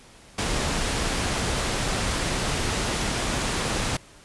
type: low-pass noise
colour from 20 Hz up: pink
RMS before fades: -26 dBFS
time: 0.38-3.97 s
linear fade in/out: 5 ms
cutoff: 10000 Hz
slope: 12 dB/octave
effects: pink hiss -50 dBFS RMS until 4.24 s + resampled to 24000 Hz

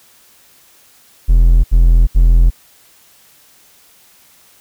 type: tone bursts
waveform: triangle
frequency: 42.07 Hz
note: E1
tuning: 36 cents sharp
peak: -3 dBFS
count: 3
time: 1.28-2.506 s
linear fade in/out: 20 ms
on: 360 ms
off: 73 ms
effects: white hiss -48 dBFS RMS until 4.6 s

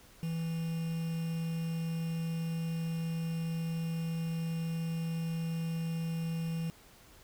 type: tone with quantisation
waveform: triangle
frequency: 164.4 Hz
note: E3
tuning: 4 cents flat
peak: -30 dBFS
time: 0.23-6.7 s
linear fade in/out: 0 ms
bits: 8
effects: pink hiss -58 dBFS RMS until 7.23 s

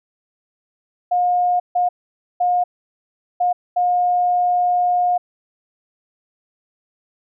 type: tone bursts at uneven times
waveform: sine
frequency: 715 Hz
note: F5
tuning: 41 cents sharp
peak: -14 dBFS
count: 5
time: 1.11-1.6 / 1.75-1.89 / 2.4-2.64 / 3.4-3.53 / 3.76-5.18 s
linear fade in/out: 10 ms
effects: none

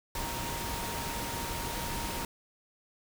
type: tone in noise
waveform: sine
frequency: 932.3 Hz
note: A#5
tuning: in tune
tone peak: -40 dBFS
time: 0.15-2.25 s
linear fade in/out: 2 ms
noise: pink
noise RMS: -36 dBFS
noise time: 0.15-2.25 s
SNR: -7 dB
effects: none

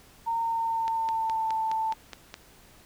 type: tone with pitch glide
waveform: sine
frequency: 918 to 885.7 Hz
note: A#5 to A5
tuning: -27 to +11 cents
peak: -25 dBFS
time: 0.26-1.94 s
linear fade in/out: 20 ms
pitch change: -62 cents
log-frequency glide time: 0.37-1.56 s
type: click train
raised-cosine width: 0.2 ms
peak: -20 dBFS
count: 8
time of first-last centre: 0.88-2.341 s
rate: 4.79 Hz
effects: pink hiss -55 dBFS RMS until 2.85 s

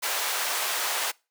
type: high-pass noise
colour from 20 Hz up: pink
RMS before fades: -28 dBFS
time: 0.02-1.12 s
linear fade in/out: 20 ms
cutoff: 770 Hz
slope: 12 dB/octave
effects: noise-tail reverb RT60 0.3 s tail -25 dB re dry + high-pass 400 Hz 12 dB/octave

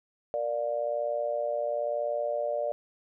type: tone with amplitude modulation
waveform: sine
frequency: 588 Hz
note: D5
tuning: 2 cents sharp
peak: -23 dBFS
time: 0.34-2.72 s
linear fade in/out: 0 ms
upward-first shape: sine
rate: 121 Hz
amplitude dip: 90%
effects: none

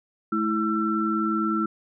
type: tone cluster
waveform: sine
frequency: 215.9 / 326.7 / 1342 Hz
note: A3 / E4 / E6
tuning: -33 / -15 / +31 cents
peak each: -26 dBFS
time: 0.32-1.66 s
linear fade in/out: 5 ms
effects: none

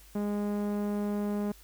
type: tone with low-pass filter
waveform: sawtooth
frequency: 205.9 Hz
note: G#3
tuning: 15 cents flat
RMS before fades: -31 dBFS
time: 0.15-1.52 s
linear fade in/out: 5 ms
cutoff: 900 Hz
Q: 0.53
effects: added 50 Hz sine -54 dBFS peak until 1.63 s + white hiss -57 dBFS RMS until 1.63 s

